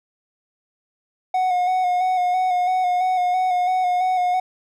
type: tone with vibrato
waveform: triangle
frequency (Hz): 731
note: F#5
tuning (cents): -21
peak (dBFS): -15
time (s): 1.34-4.4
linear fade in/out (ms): 5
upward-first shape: square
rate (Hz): 3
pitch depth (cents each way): 26
effects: none